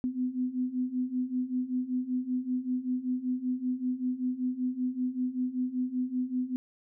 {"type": "beating tone pair", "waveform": "sine", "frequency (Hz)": [249.5, 254.7], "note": ["B3", "C4"], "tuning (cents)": [18, -46], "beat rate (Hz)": 5.2, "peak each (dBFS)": [-33, -30], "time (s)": [0.04, 6.56], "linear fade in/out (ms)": 0, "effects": []}